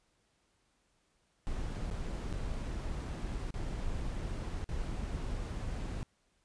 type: noise with dropouts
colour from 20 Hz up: brown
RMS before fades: -37 dBFS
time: 1.47-6.03 s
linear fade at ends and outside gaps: 0 ms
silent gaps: 1.901-1.912 / 2.327-2.335 / 3.506-3.541 / 4.642-4.69 s
effects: pink hiss -74 dBFS RMS until 6.44 s + resampled to 22050 Hz